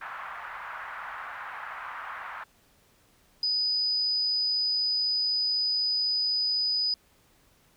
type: band-pass noise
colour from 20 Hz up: white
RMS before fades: -39 dBFS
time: 0.01-2.44 s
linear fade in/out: 5 ms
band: 890 to 1600 Hz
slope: 24 dB/octave
type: tone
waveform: sine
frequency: 4978 Hz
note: D#8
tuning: in tune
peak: -24 dBFS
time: 3.43-6.94 s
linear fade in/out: 2 ms
effects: pink hiss -63 dBFS RMS until 7.76 s